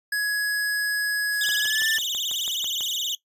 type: tone with pitch glide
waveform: square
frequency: 1676 to 1772.6 Hz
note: G#6 to A6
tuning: +15 to +12 cents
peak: -23 dBFS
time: 0.12-1.98 s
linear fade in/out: 5 ms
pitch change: +97 cents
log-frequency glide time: 1.58-1.87 s
type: noise with tremolo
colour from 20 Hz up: violet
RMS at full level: -39 dBFS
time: 1.31-2.97 s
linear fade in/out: 20 ms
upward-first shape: square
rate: 2 Hz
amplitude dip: 80%
type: tone with vibrato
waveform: 35% pulse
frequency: 3322 Hz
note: G#7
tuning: in tune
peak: -23 dBFS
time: 1.41-3.15 s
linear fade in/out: 2 ms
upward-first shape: sine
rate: 19 Hz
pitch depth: 220 cents each way
type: click train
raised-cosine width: 0.5 ms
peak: -26 dBFS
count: 9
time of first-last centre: 1.49-2.808 s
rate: 6.07 Hz
effects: noise-tail reverb RT60 0.1 s tail -18 dB re dry + resampled to 32000 Hz